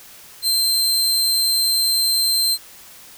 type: tone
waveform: sawtooth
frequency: 4130 Hz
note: C8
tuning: 23 cents flat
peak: -13 dBFS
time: 0.42-2.58 s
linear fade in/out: 50 ms
effects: white hiss -43 dBFS RMS until 3.17 s